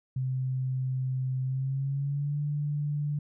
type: tone with pitch glide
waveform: sine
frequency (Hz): 130 to 146.77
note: C3 to D3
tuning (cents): -11 to -1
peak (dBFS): -27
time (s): 0.16-3.19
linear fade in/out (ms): 5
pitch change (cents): +210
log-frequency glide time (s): 1.43-2.4
effects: none